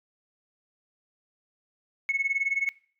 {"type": "tone with tremolo", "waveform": "sine", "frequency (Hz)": 2197, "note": "C#7", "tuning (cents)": -16, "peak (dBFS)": -20, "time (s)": [2.09, 2.69], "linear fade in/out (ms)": 0, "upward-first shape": "sine", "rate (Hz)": 19, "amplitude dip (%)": 90, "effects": ["noise-tail reverb RT60 0.5 s tail -23 dB re dry", "tanh soft clip ceiling -18 dBFS"]}